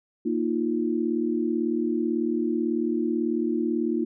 sine chord, Bb suspended fourth, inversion none, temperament equal, 233.1 / 311.1 / 349.2 Hz, Bb3 / Eb4 / F4, 0 / 0 / 0 cents, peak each -27 dBFS, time 0.25-4.05 s, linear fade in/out 10 ms, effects none

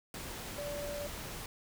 sine tone in noise, 580 Hz, D5, 22 cents flat, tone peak -38 dBFS, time 0.58-1.07 s, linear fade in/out 2 ms, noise pink, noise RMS -43 dBFS, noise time 0.14-1.46 s, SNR +2 dB, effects none

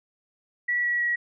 sine tone with pitch steps, 1941 / 1928.7 / 1916.5 Hz, B6 / B6 / A#6, -31 / -42 / +47 cents, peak -22 dBFS, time 0.68-1.16 s, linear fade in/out 10 ms, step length 160 ms, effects none

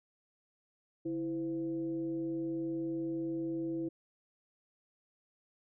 sine tone with frequency modulation, 329.6 Hz, E4, in tune, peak -33 dBFS, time 1.05-3.89 s, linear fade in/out 10 ms, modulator 185 Hz, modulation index 0.47, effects none

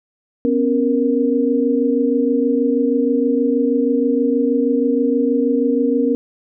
sine tone cluster, 250.3 / 276.6 / 468.3 Hz, B3 / C#4 / A#4, +23 / -4 / +8 cents, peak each -18 dBFS, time 0.45-6.15 s, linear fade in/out 0 ms, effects none

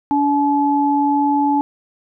sine tone pair together, 286.3 / 858 Hz, D4 / A5, -44 / -44 cents, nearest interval octave + perfect fifth, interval 1900 cents, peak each -16 dBFS, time 0.11-1.61 s, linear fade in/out 0 ms, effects none

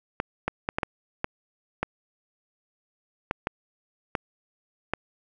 clicks, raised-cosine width 0.5 ms, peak -10 dBFS, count 11, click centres 0.201 / 0.48 / 0.689 / 0.785 / 0.832 / 1.244 / 1.83 / 3.311 / 3.471 / 4.152 / 4.936 s, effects none

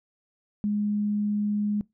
sine tone, 207.7 Hz, G#3, in tune, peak -23 dBFS, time 0.64-1.81 s, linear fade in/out 0 ms, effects noise-tail reverb RT60 0.2 s tail -23 dB re dry

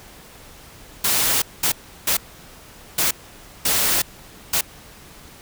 white noise bursts at uneven times, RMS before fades -19 dBFS, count 6, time 1.04-1.42 / 1.63-1.72 / 2.07-2.17 / 2.98-3.11 / 3.65-4.02 / 4.53-4.61 s, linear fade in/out 5 ms, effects pink hiss -44 dBFS RMS until 5.41 s

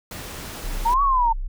pink noise, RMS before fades -35 dBFS, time 0.11-0.94 s, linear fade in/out 2 ms
sine tone, 31.89 Hz, C1, 44 cents flat, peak -24 dBFS, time 0.64-1.48 s, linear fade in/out 10 ms
sine exponential two-way sweep, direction up then down, 891 to 1146 to 891 Hz, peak -16 dBFS, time 0.85-1.33 s, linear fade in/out 10 ms, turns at 1.02 s
effects none

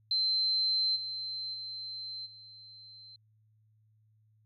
sine tone with level steps, 4100 Hz, C8, 36 cents flat, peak -26 / -35 / -38 / -49 dBFS, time 0.11-3.16 s, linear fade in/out 2 ms, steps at 0.95 / 1.53 / 2.25 s, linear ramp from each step 20 ms, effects added 108 Hz sine -64 dBFS peak until 4.45 s

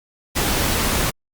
pink noise, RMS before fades -20 dBFS, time 0.35-1.11 s, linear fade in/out 20 ms, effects Opus 48 kbps

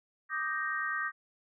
sine chord, Eb major seventh, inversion third, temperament equal, 1174.7 / 1244.5 / 1568 / 1864.7 Hz, D6 / Eb6 / G6 / Bb6, 0 / 0 / 0 / 0 cents, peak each -39 / -38 / -35 / -35 dBFS, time 0.29-1.12 s, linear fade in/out 50 ms, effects none

